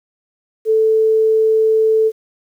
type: tone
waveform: sine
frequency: 440 Hz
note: A4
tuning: in tune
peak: -10 dBFS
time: 0.65-2.12 s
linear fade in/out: 50 ms
effects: 8-bit